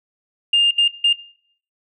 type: tone bursts at uneven times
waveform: sine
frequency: 2812 Hz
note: F7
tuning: 11 cents sharp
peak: -10 dBFS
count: 3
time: 0.53-0.71 / 0.78-0.88 / 1.04-1.13 s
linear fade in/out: 5 ms
effects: noise-tail reverb RT60 0.6 s tail -21 dB re dry + tanh soft clip ceiling -8 dBFS